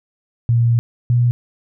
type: tone pair in turn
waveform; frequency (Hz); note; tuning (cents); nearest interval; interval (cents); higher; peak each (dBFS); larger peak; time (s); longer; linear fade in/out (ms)
sine; 117.6 / 121.05; A#2 / B2; +16 / -34; minor second; 50; second; -11; neither; 0.49-0.79 / 1.1-1.31; first; 0
effects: none